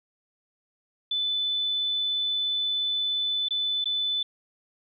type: tone with dropouts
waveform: sine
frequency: 3503 Hz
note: A7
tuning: 8 cents flat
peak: -24 dBFS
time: 1.11-4.23 s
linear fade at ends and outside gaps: 5 ms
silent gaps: 3.486-3.507 / 3.843-3.856 s
effects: none